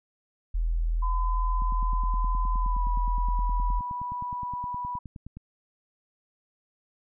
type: tone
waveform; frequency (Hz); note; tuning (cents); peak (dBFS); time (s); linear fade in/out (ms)
sine; 41.2; E1; 0; -23; 0.54-3.8; 10
type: tone with pitch glide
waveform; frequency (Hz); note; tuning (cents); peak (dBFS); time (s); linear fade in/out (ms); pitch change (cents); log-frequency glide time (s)
sine; 1015 to 982.7; B5 to B5; +47 to -9; -30; 1.02-4.99; 10; -56; 2.57-2.85
type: click train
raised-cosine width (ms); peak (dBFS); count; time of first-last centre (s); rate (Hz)
5; -28; 37; 1.62-5.37; 9.6
effects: none